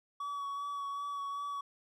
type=tone with vibrato; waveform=triangle; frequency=1133 Hz; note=C#6; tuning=37 cents sharp; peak=-34 dBFS; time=0.2-1.61 s; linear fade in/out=5 ms; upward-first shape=sine; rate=2.6 Hz; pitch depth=19 cents each way; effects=none